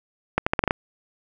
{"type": "accelerating click train", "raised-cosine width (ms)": 0.5, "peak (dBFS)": -4, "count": 7, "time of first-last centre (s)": [0.38, 0.709], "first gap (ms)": 85, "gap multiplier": 0.82, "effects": []}